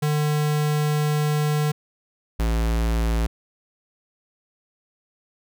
square tone pair in turn, 150 / 56.19 Hz, D3 / A1, +37 / +37 cents, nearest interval octave + perfect fourth, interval 1700 cents, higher first, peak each -20 dBFS, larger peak neither, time 0.02-1.72 / 2.39-3.27 s, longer first, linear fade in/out 10 ms, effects none

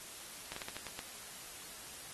slowing click train, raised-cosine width 0.2 ms, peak -23 dBFS, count 7, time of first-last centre 0.52-0.991 s, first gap 44 ms, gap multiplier 1.23, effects white hiss -49 dBFS RMS until 2.13 s + AAC 32 kbps

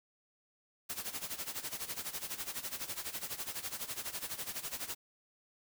white noise with tremolo, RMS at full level -38 dBFS, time 0.89-4.95 s, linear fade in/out 10 ms, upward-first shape sine, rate 12 Hz, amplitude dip 80%, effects none

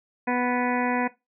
harmonic tone, 246.9 Hz, B3, in tune, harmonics 1 / 2 / 3 / 4 / 6 / 7 / 8 / 9 / 10, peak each -26 / -30 / -29 / -30 / -36 / -33 / -34 / -40 / -36 dBFS, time 0.27-1.08 s, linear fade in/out 10 ms, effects noise-tail reverb RT60 0.2 s tail -17 dB re dry

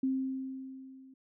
sine tone with level ramp, 264 Hz, C4, 16 cents sharp, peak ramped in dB -26 to -52 dBFS, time 0.03-1.14 s, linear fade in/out 5 ms, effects none

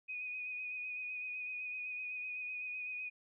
sine tone with vibrato, 2489 Hz, D#7, in tune, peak -39 dBFS, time 0.08-3.1 s, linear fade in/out 20 ms, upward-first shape sine, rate 7.9 Hz, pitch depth 24 cents each way, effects none

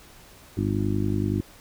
harmonic tone, 50.6 Hz, G#1, 44 cents flat, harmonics 1 / 2 / 3 / 4 / 5 / 6 / 7, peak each -35 / -26 / -35 / -29 / -32 / -29 / -32 dBFS, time 0.57-1.41 s, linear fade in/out 5 ms, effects pink hiss -50 dBFS RMS until 1.6 s

